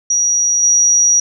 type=tone with level steps; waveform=sine; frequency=5770 Hz; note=F#8; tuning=44 cents flat; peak=-11 / -8 dBFS; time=0.1-1.2 s; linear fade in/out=5 ms; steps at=0.63 s; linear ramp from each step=2 ms; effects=none